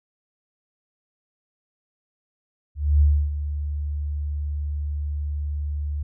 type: tone with ADSR envelope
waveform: sine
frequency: 73.42 Hz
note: D2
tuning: in tune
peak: -12 dBFS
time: 2.75-6.03 s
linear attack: 260 ms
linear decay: 290 ms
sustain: -12 dB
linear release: 6 ms
effects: none